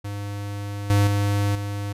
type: tone with level steps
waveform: square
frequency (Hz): 101.6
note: G#2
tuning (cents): -38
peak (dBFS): -29 / -16 / -20 / -27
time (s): 0.04-1.93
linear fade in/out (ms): 10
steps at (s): 0.9 / 1.07 / 1.55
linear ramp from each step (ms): 2
effects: resampled to 32000 Hz